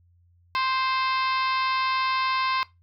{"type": "harmonic tone with a mistuned harmonic", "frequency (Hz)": 523.3, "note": "C5", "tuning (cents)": 0, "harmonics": [2, 3, 4, 5, 6, 7, 8, 9, 10], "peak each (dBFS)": [-24, -34, -32, -33, -40, -37, -36, -40, -42], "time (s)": [0.55, 2.63], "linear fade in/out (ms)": 0, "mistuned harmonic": 9, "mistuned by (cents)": 18, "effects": ["noise-tail reverb RT60 0.2 s tail -19 dB re dry", "added 87 Hz sine -57 dBFS peak until 2.82 s"]}